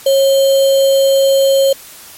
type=tone with sample-and-hold; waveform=sine; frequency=545 Hz; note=C#5; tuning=29 cents flat; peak=-7 dBFS; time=0.06-1.73 s; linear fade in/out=5 ms; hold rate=3675 Hz; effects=white hiss -36 dBFS RMS until 2.17 s + MP3 64 kbps